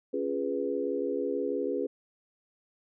sine chord, C# dominant seventh, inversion none, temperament equal, 277.2 / 349.2 / 415.3 / 493.9 Hz, C#4 / E#4 / G#4 / B4, 0 / 0 / 0 / 0 cents, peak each -34 / -36 / -32 / -33 dBFS, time 0.13-1.87 s, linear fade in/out 10 ms, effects none

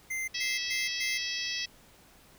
square tone bursts, 2082 Hz, C7, 9 cents flat, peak -32 dBFS, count 4, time 0.1-1.18 s, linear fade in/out 10 ms, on 180 ms, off 120 ms
harmonic tone, 653 Hz, E5, 17 cents flat, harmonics 3 / 4 / 5 / 6 / 7 / 8 / 9, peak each -39 / -38 / -39 / -41 / -40 / -37 / -43 dBFS, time 0.34-1.66 s, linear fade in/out 10 ms
effects pink hiss -58 dBFS RMS until 2.38 s

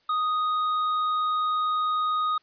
sine tone with tanh clipping, 1244.5 Hz, D#6, in tune, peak -24 dBFS, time 0.09-2.38 s, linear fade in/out 5 ms, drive 7 dB, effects white hiss -65 dBFS RMS until 2.42 s + resampled to 11025 Hz

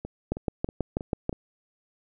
two click trains, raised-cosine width 2 ms, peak -12 / -21 dBFS, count 7 / 5, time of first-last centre 0.32-1.294 / 0.05-1.328 s, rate 6.16 / 3.13 Hz, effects none

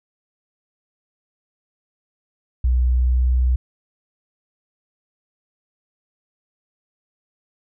sine tone with pitch glide, 62 to 62.65 Hz, B1 to B1, +7 to +25 cents, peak -14 dBFS, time 2.64-3.56 s, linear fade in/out 5 ms, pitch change +18 cents, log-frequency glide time 2.85-3.31 s, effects none

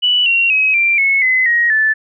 sine tone with pitch steps, 2960 / 2746 / 2547 / 2363 / 2192 / 2033 / 1886.3 / 1749.9 Hz, F#7 / F7 / D#7 / D7 / C#7 / B6 / A#6 / A6, 0 / -30 / +40 / +10 / -20 / +50 / +20 / -10 cents, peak -10 dBFS, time 0.02-1.94 s, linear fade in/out 20 ms, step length 240 ms, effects none

